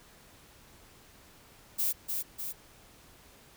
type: noise with echo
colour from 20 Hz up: violet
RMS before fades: -29 dBFS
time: 1.78-1.93 s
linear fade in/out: 20 ms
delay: 300 ms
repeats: 2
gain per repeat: -4 dB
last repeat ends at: 2.53 s
effects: pink hiss -57 dBFS RMS until 3.56 s